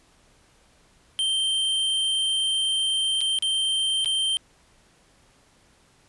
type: tone with dropouts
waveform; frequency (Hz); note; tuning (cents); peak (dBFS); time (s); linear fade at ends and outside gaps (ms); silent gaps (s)
square; 3136; G7; 0; -22; 1.19-4.37; 0; 3.207-3.213 / 3.388-3.424 / 4.046-4.058
effects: pink hiss -59 dBFS RMS until 6.08 s + resampled to 24000 Hz